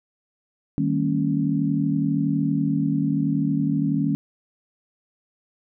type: chord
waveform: sine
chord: Eb dominant seventh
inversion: none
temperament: equal with one note detuned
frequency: 155.56 / 196 / 228.2 / 277.2 Hz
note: Eb3 / G3 / Bb3 / Db4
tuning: 0 / 0 / -37 / 0 cents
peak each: -24 / -27 / -27 / -23 dBFS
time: 0.78-4.15 s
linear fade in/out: 0 ms
effects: none